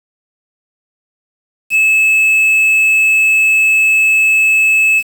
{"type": "tone with quantisation", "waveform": "triangle", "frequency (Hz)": 2600, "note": "E7", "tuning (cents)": -24, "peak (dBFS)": -6, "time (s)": [1.7, 5.03], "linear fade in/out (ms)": 50, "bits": 5, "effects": []}